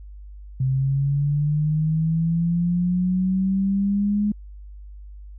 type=linear sweep; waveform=sine; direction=up; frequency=130 to 208.9 Hz; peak=-18 dBFS; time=0.6-4.32 s; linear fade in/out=5 ms; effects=added 50 Hz sine -37 dBFS peak until 5.38 s